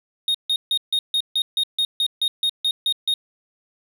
triangle tone bursts, 3712 Hz, A#7, 8 cents flat, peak -16 dBFS, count 14, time 0.28-3.14 s, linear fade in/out 2 ms, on 65 ms, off 150 ms, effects none

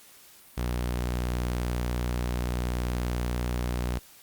sawtooth tone, 60.7 Hz, B1, 29 cents flat, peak -23 dBFS, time 0.57-3.99 s, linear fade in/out 10 ms, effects white hiss -53 dBFS RMS until 4.22 s + Opus 48 kbps

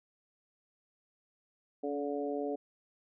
harmonic tone with a mistuned harmonic, 144.1 Hz, D3, 33 cents flat, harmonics 2 / 3 / 4 / 5, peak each -37 / -36 / -39 / -42 dBFS, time 1.83-2.56 s, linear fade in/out 10 ms, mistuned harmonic 2, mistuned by -22 cents, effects none

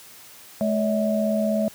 sine tone cluster, 213.9 / 570 / 646 Hz, A3 / C#5 / E5, -49 / +48 / -35 cents, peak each -22 / -28 / -24 dBFS, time 0.61-1.68 s, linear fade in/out 0 ms, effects white hiss -46 dBFS RMS until 1.74 s + high-pass 80 Hz 12 dB/octave

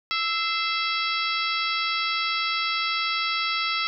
harmonic tone with a mistuned harmonic, 659.3 Hz, E5, in tune, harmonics 2 / 3 / 4 / 5 / 6 / 7 / 8, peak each -28 / -30 / -31 / -32 / -33 / -33 / -34 dBFS, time 0.11-3.87 s, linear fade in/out 0 ms, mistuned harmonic 3, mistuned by +77 cents, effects none

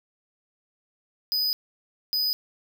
square tone bursts at uneven times, 4986 Hz, D#8, 3 cents sharp, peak -23 dBFS, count 2, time 1.32-1.53 / 2.13-2.33 s, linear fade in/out 0 ms, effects none

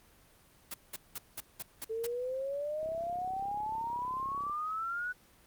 white noise bursts, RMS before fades -39 dBFS, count 7, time 0.71-2.067 s, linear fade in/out 5 ms, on 31 ms, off 190 ms
sine exponential sweep, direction up, 440 to 1494 Hz, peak -33 dBFS, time 1.89-5.13 s, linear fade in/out 20 ms
click train, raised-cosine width 2 ms, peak -37 dBFS, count 57, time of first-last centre 2.83-4.497 s, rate 33.6 Hz
effects pink hiss -62 dBFS RMS until 5.46 s + Opus 24 kbps

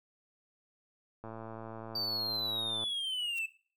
click train, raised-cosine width 1 ms, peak -30 dBFS, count 180, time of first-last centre 1.24-2.838 s, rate 112 Hz
triangle linear sweep, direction down, 4646 to 2607 Hz, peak -31 dBFS, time 1.95-3.46 s, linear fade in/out 5 ms
blue noise with exponential growth, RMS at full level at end -42 dBFS, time 3.31-3.39 s, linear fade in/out 5 ms, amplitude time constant 16 ms
effects noise-tail reverb RT60 0.4 s tail -17 dB re dry

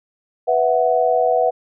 sine chord, B suspended fourth, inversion none, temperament equal, 493.9 / 659.3 / 740 Hz, B4 / E5 / F#5, 0 / 0 / 0 cents, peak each -18 dBFS, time 0.47-1.51 s, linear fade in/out 20 ms, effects none

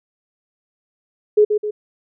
sine tone with echo, 421 Hz, G#4, 24 cents sharp, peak -8 dBFS, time 1.37-1.45 s, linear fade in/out 10 ms, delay 130 ms, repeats 2, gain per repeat -6 dB, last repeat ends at 1.71 s, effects none

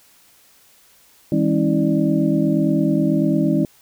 sine tone cluster, 161.4 / 203 / 270.9 / 319.8 / 593 Hz, E3 / G#3 / C#4 / D#4 / D5, -36 / -39 / -40 / +48 / +17 cents, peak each -21 / -21 / -20 / -20 / -27 dBFS, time 1.32-3.65 s, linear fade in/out 2 ms, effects white hiss -53 dBFS RMS until 3.81 s

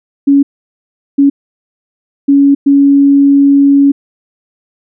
sine tone bursts at uneven times, 280 Hz, C#4, 18 cents sharp, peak -3 dBFS, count 4, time 0.27-0.43 / 1.18-1.3 / 2.28-2.55 / 2.66-3.92 s, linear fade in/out 10 ms, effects none

